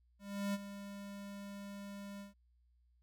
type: tone with ADSR envelope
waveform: square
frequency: 200.4 Hz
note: G3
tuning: 38 cents sharp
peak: -34 dBFS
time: 0.19-2.34 s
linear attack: 350 ms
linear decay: 33 ms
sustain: -12 dB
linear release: 140 ms
effects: added 60 Hz sine -68 dBFS peak until 3.02 s